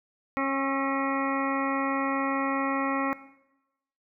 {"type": "harmonic tone with a mistuned harmonic", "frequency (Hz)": 272.5, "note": "C#4", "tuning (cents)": -29, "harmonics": [1, 2, 3, 4, 5, 7, 8, 9], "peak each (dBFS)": [-29, -32, -35, -32, -34, -35, -37, -41], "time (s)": [0.37, 3.13], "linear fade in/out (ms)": 0, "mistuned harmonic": 5, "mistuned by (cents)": -33, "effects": ["noise-tail reverb RT60 0.9 s tail -17 dB re dry"]}